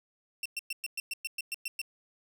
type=tone bursts; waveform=sawtooth; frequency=2708 Hz; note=E7; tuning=46 cents sharp; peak=-29 dBFS; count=11; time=0.43-1.816 s; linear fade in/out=2 ms; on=26 ms; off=110 ms; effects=none